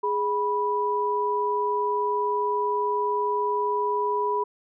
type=tone pair together; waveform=sine; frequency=415.3 / 982.4 Hz; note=G#4 / B5; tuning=0 / -9 cents; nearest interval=octave + minor third; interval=1491 cents; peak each=-26 / -24 dBFS; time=0.03-4.44 s; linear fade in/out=10 ms; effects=none